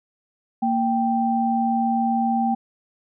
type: tone pair together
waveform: sine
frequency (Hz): 231.7 / 784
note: A#3 / G5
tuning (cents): -10 / 0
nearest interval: octave + major sixth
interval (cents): 2110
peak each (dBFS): -21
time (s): 0.62-2.55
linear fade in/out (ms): 10
effects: none